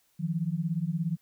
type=beating tone pair; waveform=sine; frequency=157.8 / 174.8 Hz; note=D#3 / F3; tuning=+25 / +2 cents; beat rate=17 Hz; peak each=-30 dBFS; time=0.19-1.17 s; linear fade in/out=20 ms; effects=white hiss -69 dBFS RMS until 1.21 s